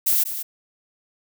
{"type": "noise with echo", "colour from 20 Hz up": "violet", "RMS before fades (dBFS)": -19, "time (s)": [0.06, 0.24], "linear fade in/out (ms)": 10, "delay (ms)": 190, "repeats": 1, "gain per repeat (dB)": -10, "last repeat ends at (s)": 0.43, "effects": []}